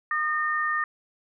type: tone pair together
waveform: sine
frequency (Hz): 1221.7 / 1826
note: D#6 / A#6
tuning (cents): -32 / -36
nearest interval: perfect fifth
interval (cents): 696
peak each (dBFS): -26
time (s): 0.11-0.84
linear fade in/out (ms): 2
effects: none